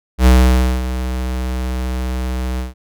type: tone with ADSR envelope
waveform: square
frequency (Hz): 63.2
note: B1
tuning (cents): +41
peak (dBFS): -6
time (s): 0.18-2.74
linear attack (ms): 82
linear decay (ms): 550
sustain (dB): -13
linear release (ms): 150
effects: none